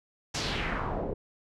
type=noise with low-pass filter sweep; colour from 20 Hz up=pink; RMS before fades=-32 dBFS; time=0.34-1.14 s; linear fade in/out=10 ms; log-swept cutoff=6400 to 430 Hz; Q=2.2; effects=none